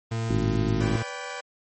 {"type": "tone", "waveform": "40% pulse", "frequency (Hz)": 113.6, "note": "A#2", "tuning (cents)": -44, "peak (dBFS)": -25, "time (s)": [0.11, 1.03], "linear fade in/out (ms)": 10}
{"type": "harmonic tone", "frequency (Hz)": 52.7, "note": "G#1", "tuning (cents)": 26, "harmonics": [1, 2, 3, 4, 5, 6, 7], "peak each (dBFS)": [-31, -31, -31, -31, -31, -31, -31], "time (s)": [0.29, 0.97], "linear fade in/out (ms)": 10}
{"type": "chord", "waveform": "15% pulse", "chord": "G major", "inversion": "first", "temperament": "equal with one note detuned", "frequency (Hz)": [493.9, 576.6, 784], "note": ["B4", "D5", "G5"], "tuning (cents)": [0, -32, 0], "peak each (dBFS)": -31, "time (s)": [0.8, 1.41], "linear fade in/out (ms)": 10}
{"effects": ["MP3 32 kbps"]}